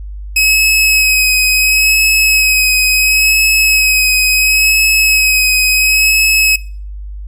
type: tone with vibrato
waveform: sawtooth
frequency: 2551 Hz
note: D#7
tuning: 43 cents sharp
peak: -5 dBFS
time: 0.36-6.56 s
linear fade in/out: 5 ms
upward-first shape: sine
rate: 0.72 Hz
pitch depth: 20 cents each way
effects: noise-tail reverb RT60 0.4 s tail -20 dB re dry + added 50 Hz sine -23 dBFS peak until 7.27 s